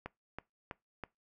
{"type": "click train", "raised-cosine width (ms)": 0.5, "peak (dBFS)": -25, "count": 4, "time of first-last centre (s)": [0.06, 1.037], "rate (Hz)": 3.07, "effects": ["noise-tail reverb RT60 0.2 s tail -22 dB re dry"]}